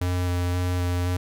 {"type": "tone with vibrato", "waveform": "square", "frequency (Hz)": 89.2, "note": "F2", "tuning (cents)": 37, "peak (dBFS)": -23, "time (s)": [0.01, 1.17], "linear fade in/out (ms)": 5, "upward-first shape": "square", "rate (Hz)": 1.9, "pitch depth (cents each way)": 10, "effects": []}